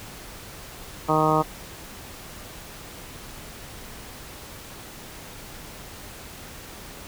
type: harmonic tone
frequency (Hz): 155.56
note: D#3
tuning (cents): 0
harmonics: 1 / 2 / 3 / 4 / 5 / 6 / 7 / 8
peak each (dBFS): -26 / -26 / -26 / -26 / -26 / -26 / -26 / -26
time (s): 1.08-1.43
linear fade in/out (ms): 20
effects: pink hiss -41 dBFS RMS until 7.07 s